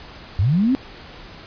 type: linear sweep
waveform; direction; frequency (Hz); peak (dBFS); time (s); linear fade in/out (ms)
sine; up; 82.41 to 277.2; -14; 0.39-0.75; 0
effects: pink hiss -40 dBFS RMS until 1.46 s + resampled to 11025 Hz